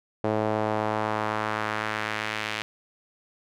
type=tone with band-pass filter sweep; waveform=sawtooth; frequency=107.9 Hz; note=A2; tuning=33 cents flat; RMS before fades=-28 dBFS; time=0.24-2.62 s; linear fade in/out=0 ms; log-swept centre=550 to 2600 Hz; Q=1.3; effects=none